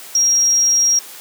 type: tone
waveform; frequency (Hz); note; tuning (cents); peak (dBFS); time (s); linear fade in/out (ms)
sine; 5630; F8; +13; -11; 0.15-0.99; 2
effects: white hiss -36 dBFS RMS until 1.2 s + high-pass 300 Hz 12 dB/octave